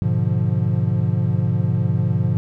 triangle chord, G# diminished seventh, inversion none, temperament equal, 103.83 / 123.47 / 146.83 / 174.61 Hz, G#2 / B2 / D3 / F3, 0 / 0 / 0 / 0 cents, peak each -19 / -19 / -22 / -21 dBFS, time 0.02-2.37 s, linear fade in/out 0 ms, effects none

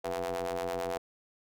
sawtooth ring-modulated tone, 88.7 Hz, F2, 27 cents sharp, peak -25 dBFS, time 0.04-0.98 s, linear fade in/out 10 ms, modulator 581 Hz, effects none

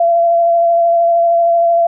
sine tone with vibrato, 680 Hz, F5, 46 cents flat, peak -8 dBFS, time 0-1.87 s, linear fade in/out 5 ms, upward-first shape sine, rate 13 Hz, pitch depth 14 cents each way, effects none

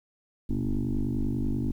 sine tone with frequency modulation, 123.47 Hz, B2, in tune, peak -24 dBFS, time 0.49-1.72 s, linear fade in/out 10 ms, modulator 50.2 Hz, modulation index 3.7, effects tanh soft clip ceiling -20 dBFS + 10-bit

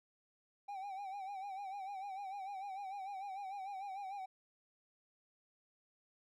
triangle tone with vibrato, 784 Hz, G5, in tune, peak -40 dBFS, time 0.68-4.26 s, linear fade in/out 10 ms, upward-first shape sine, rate 6.7 Hz, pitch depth 77 cents each way, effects none

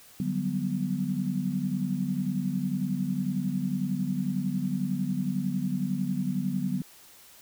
sine chord, G major seventh, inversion second, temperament equal, 146.83 / 185 / 196 / 246.9 Hz, D3 / F#3 / G3 / B3, 0 / 0 / 0 / 0 cents, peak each -34 / -30 / -32 / -32 dBFS, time 0.2-6.82 s, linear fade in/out 2 ms, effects white hiss -53 dBFS RMS until 7.41 s

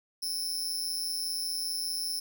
sawtooth tone with amplitude modulation, 5274 Hz, E8, in tune, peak -24 dBFS, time 0.22-2.2 s, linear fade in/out 10 ms, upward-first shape sine, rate 175 Hz, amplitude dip 100%, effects none

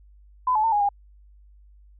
sine tone with pitch steps, 1008 / 861 / 902 / 827 / 809 Hz, B5 / A5 / A5 / G#5 / G#5, +35 / -38 / +43 / -8 / -46 cents, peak -18 dBFS, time 0.47-0.89 s, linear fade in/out 5 ms, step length 84 ms, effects added 50 Hz sine -49 dBFS peak until 1.99 s

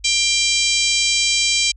harmonic tone, 791 Hz, G5, 15 cents sharp, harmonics 3 / 4 / 5 / 6 / 7 / 8 / 9 / 10, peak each -21 / -22 / -23 / -24 / -24 / -25 / -26 / -26 dBFS, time 0.04-1.72 s, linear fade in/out 10 ms, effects added 50 Hz sine -41 dBFS peak until 1.76 s

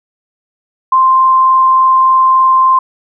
sine tone with frequency modulation, 1046.5 Hz, C6, in tune, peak -5 dBFS, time 0.92-2.79 s, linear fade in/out 5 ms, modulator 23.4 Hz, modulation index 0.21, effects none

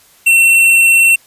sine tone with hard clipping, 2709 Hz, E7, 47 cents sharp, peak -7 dBFS, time 0.26-1.16 s, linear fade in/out 10 ms, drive 11 dB, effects white hiss -47 dBFS RMS until 1.26 s + resampled to 32000 Hz

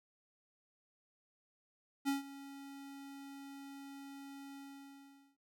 square tone with ADSR envelope, 277.1 Hz, C#4, 1 cent flat, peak -31 dBFS, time 2.05-5.37 s, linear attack 33 ms, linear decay 140 ms, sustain -18 dB, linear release 810 ms, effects none

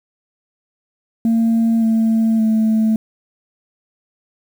sine tone with pitch steps, 227.8 / 223.9 / 220 Hz, A#3 / A3 / A3, -40 / +30 / 0 cents, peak -10 dBFS, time 1.25-2.96 s, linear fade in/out 2 ms, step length 570 ms, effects tanh soft clip ceiling -10 dBFS + 7-bit

